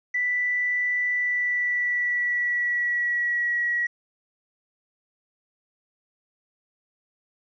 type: tone with pitch glide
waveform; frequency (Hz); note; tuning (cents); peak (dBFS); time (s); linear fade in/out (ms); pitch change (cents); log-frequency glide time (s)
triangle; 1977 to 1917.4; B6 to A#6; +1 to +48; -18; 0.14-3.87; 10; -53; 1.11-3.57
effects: tanh soft clip ceiling -20 dBFS + resampled to 16000 Hz